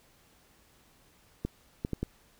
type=clicks; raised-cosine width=3 ms; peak=-18 dBFS; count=4; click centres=1.45 / 1.849 / 1.933 / 2.03 s; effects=pink hiss -63 dBFS RMS until 2.39 s